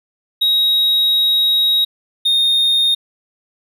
triangle tone pair in turn, 3800 / 3685 Hz, A#7 / A#7, +33 / -21 cents, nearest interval minor second, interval 54 cents, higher first, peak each -10 dBFS, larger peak neither, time 0.41-1.85 / 2.25-2.95 s, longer first, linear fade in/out 10 ms, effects none

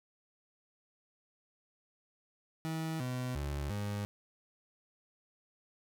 30% pulse tone with pitch steps, 160.5 / 126.1 / 71.5 / 102.6 Hz, E3 / B2 / D2 / G#2, -46 / +36 / -46 / -21 cents, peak -32 dBFS, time 2.65-4.05 s, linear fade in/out 0 ms, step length 350 ms, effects none

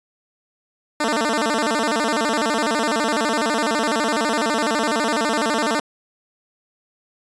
10% pulse tone with vibrato, 260 Hz, C4, 11 cents flat, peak -10 dBFS, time 1-5.8 s, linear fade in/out 5 ms, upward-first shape square, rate 12 Hz, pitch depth 250 cents each way, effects resampled to 22050 Hz

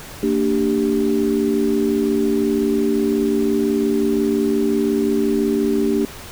sine chord, G minor, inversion first, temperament equal with one note detuned, 228 / 293.7 / 392 Hz, Bb3 / D4 / G4, -38 / 0 / 0 cents, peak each -20 / -20 / -19 dBFS, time 0.23-6.05 s, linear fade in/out 2 ms, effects pink hiss -36 dBFS RMS until 6.31 s

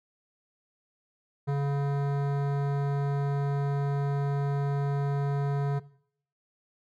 sine tone with hard clipping, 141.1 Hz, C#3, 31 cents sharp, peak -27 dBFS, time 1.47-5.8 s, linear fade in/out 20 ms, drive 16 dB, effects noise-tail reverb RT60 0.6 s tail -18 dB re dry

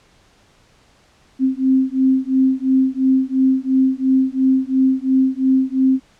sine beating tone pair, 261.6 / 264.5 Hz, C4 / C4, 0 / +19 cents, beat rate 2.9 Hz, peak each -16 dBFS, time 1.39-6 s, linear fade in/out 50 ms, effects pink hiss -54 dBFS RMS until 6.19 s + low-pass 7000 Hz 12 dB/octave

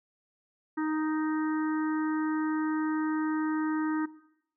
harmonic tone, 311.1 Hz, D#4, in tune, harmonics 1 / 3 / 4 / 5 / 6, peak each -28 / -38 / -40 / -42 / -44 dBFS, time 0.77-4.06 s, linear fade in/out 10 ms, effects noise-tail reverb RT60 0.8 s tail -18 dB re dry

